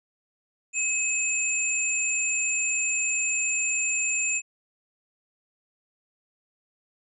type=tone pair together; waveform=sine; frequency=2558 / 7215 Hz; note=D#7 / A8; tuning=+47 / +43 cents; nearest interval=octave + tritone; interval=1796 cents; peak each=-26 dBFS; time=0.73-4.42 s; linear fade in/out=50 ms; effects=none